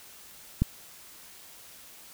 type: click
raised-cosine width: 5 ms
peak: -10 dBFS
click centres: 0.62 s
effects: white hiss -50 dBFS RMS until 2.13 s